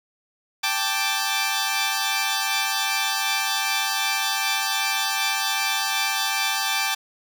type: chord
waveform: 10% pulse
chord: G suspended second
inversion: none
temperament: equal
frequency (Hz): 784 / 880 / 1174.7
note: G5 / A5 / D6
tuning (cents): 0 / 0 / 0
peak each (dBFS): -18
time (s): 0.63-6.95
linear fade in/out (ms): 10
effects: none